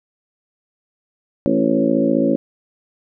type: harmonic tone with a mistuned harmonic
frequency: 55 Hz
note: A1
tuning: in tune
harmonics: 3 / 4 / 5 / 6 / 7 / 8 / 9 / 10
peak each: -27 / -20 / -18 / -21 / -29 / -30 / -25 / -21 dBFS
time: 1.46-2.36 s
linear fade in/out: 0 ms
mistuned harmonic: 6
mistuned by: +23 cents
effects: none